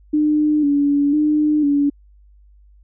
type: tone with vibrato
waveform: sine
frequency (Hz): 293.7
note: D4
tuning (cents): 0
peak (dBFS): -13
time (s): 0.13-1.9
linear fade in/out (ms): 10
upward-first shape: square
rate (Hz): 1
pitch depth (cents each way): 47
effects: added 50 Hz sine -46 dBFS peak until 2.83 s